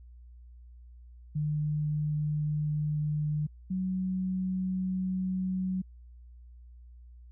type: tone pair in turn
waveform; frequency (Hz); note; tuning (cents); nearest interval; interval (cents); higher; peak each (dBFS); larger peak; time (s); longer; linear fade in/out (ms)
sine; 150.6 / 186.09; D3 / F#3; +44 / +10; major third; 366; second; -27 / -28; first; 1.35-3.47 / 3.7-5.82; neither; 10
effects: added 60 Hz sine -48 dBFS peak until 7.31 s